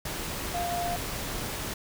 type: tone in noise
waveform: sine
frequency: 698.5 Hz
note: F5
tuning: in tune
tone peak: -29 dBFS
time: 0.54-0.96 s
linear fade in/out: 5 ms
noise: pink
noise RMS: -34 dBFS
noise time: 0.05-1.74 s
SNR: +2 dB
effects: none